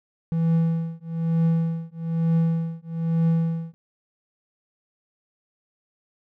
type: tone with tremolo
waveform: triangle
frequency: 164.81 Hz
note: E3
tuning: in tune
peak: -14 dBFS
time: 0.32-3.74 s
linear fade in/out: 0 ms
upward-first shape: triangle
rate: 1.1 Hz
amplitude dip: 100%
effects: none